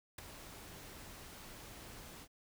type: noise with ADSR envelope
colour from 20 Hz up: pink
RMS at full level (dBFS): -42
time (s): 0.18-2.28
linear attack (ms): 6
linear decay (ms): 7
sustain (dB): -10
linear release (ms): 60
effects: none